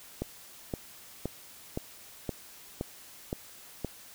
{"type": "click train", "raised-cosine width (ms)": 2, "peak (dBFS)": -18, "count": 8, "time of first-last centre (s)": [0.22, 3.847], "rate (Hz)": 1.93, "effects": ["white hiss -51 dBFS RMS until 4.14 s"]}